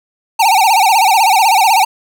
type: tone with vibrato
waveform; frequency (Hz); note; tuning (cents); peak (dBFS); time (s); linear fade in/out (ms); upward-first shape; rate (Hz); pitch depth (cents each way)
square; 830.6; G#5; 0; -8; 0.39-1.85; 10; sine; 16; 190
effects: none